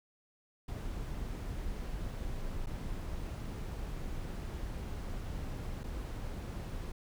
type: noise with dropouts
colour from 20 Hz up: brown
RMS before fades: -39 dBFS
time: 0.68-6.92 s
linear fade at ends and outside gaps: 5 ms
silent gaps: 2.661-2.669 / 5.835-5.839 s
effects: none